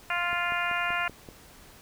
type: harmonic tone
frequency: 349.2 Hz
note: F4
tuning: in tune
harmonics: 2 / 3 / 4 / 5 / 6 / 7 / 8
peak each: -34 / -34 / -31 / -34 / -35 / -34 / -37 dBFS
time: 0.1-1.08 s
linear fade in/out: 2 ms
type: click train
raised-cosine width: 2 ms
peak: -29 dBFS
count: 6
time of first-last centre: 0.33-1.288 s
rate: 5.22 Hz
effects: pink hiss -52 dBFS RMS until 1.81 s